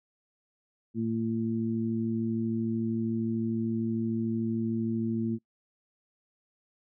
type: harmonic tone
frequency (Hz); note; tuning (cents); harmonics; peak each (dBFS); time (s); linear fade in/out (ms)
113.2; A2; +50; 1 / 2 / 3; -35 / -28 / -35; 0.94-5.39; 50
effects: noise-tail reverb RT60 0.1 s tail -25 dB re dry